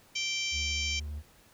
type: harmonic tone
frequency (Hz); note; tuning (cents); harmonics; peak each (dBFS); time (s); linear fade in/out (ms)
780; G5; -9; 3 / 4 / 5 / 6 / 7 / 8 / 9; -34 / -35 / -45 / -41 / -38 / -40 / -44; 0.15-1; 10
type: tone with vibrato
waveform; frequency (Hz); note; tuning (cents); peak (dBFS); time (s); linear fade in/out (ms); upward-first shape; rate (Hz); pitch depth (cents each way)
triangle; 74.4; D2; +23; -33; 0.51-1.23; 50; triangle; 12; 35
effects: pink hiss -60 dBFS RMS until 1.53 s